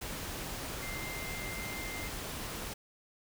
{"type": "tone in noise", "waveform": "sine", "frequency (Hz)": 2093, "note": "C7", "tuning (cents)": 0, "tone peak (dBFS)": -42, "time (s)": [0.82, 2.08], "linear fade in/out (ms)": 10, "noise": "pink", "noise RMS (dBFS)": -40, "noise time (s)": [0.01, 2.74], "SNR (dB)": -5, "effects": []}